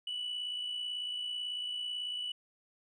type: tone with amplitude modulation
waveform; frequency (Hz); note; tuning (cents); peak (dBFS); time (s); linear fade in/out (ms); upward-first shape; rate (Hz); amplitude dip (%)
sine; 2960; F#7; 0; -31; 0.07-2.32; 5; sine; 58.1; 50
effects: tanh soft clip ceiling -32 dBFS